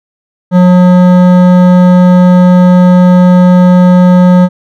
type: tone with hard clipping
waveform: sine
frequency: 180.4 Hz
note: F#3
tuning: 44 cents flat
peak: -3 dBFS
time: 0.51-4.49 s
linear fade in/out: 50 ms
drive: 13 dB
effects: none